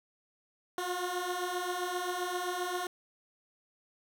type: beating tone pair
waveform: 15% pulse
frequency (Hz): 354.2 / 361.8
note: F4 / F#4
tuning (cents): +24 / -39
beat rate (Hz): 7.6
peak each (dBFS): -31 / -28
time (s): 0.78-2.87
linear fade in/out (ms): 2
effects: none